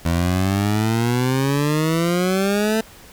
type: exponential sweep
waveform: 20% pulse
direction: up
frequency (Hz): 82.41 to 223.7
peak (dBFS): -12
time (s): 0.05-2.81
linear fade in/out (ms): 5
effects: pink hiss -44 dBFS RMS until 3.12 s